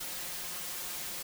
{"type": "noise with comb filter", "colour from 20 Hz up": "white", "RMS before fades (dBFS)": -39, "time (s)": [0, 1.23], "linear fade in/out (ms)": 10, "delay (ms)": 5.6, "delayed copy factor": 0.85, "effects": []}